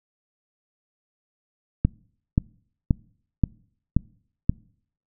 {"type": "click train", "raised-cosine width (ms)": 5, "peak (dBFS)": -5, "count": 6, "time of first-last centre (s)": [1.85, 4.496], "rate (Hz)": 1.89, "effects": ["noise-tail reverb RT60 0.6 s tail -26 dB re dry"]}